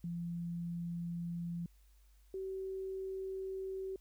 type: tone pair in turn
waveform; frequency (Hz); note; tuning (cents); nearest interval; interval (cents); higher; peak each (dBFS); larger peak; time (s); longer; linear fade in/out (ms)
sine; 171 / 381.8; F3 / G4; -36 / -46; octave + major second; 1390; second; -37 / -38; first; 0.04-1.66 / 2.34-3.96; neither; 2
effects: added 50 Hz sine -61 dBFS peak until 4 s + white hiss -74 dBFS RMS until 4 s